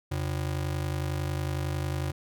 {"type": "ring-modulated tone", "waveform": "square", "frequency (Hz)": 110.4, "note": "A2", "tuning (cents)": 6, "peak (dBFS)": -26, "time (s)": [0.11, 2.12], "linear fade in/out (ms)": 10, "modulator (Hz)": 25.5, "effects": []}